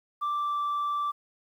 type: tone with pitch glide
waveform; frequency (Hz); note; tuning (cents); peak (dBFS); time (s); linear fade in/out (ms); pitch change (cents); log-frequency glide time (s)
sine; 1174.7 to 1167.9; D6 to D6; 0 to -10; -24; 0.21-1.12; 20; -10; 0.32-0.6
effects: tanh soft clip ceiling -25 dBFS + 10-bit